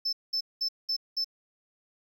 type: tone bursts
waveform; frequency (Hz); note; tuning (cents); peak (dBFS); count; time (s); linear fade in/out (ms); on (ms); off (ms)
triangle; 5274; E8; 0; -24; 5; 0.05-1.245; 10; 79; 200
effects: tanh soft clip ceiling -22 dBFS + 11-bit